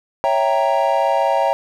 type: chord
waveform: triangle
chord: C# diminished seventh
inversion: none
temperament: equal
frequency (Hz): 554.4 / 659.3 / 784 / 932.3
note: C#5 / E5 / G5 / Bb5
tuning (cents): 0 / 0 / 0 / 0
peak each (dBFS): -18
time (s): 0.24-1.53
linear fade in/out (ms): 0
effects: none